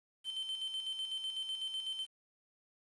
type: tone with tremolo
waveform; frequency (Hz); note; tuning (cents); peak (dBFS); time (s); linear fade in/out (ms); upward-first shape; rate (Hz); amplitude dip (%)
triangle; 3090; G7; -26; -34; 0.24-2.07; 50; square; 8; 45
effects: resampled to 24000 Hz + 10-bit